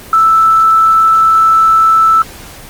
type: tone with tanh clipping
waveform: triangle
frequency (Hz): 1318.5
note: E6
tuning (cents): 0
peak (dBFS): -4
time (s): 0.13-2.22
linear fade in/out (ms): 2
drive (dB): 2
effects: pink hiss -32 dBFS RMS until 2.69 s + Opus 24 kbps